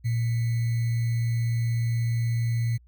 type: tone with sample-and-hold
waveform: sine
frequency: 116.54 Hz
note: A#2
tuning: in tune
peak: -22 dBFS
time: 0.04-2.78 s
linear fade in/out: 20 ms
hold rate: 2100 Hz
effects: added 60 Hz sine -52 dBFS peak until 2.87 s